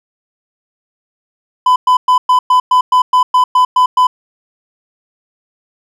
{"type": "tone bursts", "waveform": "triangle", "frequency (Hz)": 1005, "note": "B5", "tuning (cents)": 30, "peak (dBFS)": -4, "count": 12, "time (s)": [1.66, 4.07], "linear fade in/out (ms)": 5, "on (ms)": 100, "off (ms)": 110, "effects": []}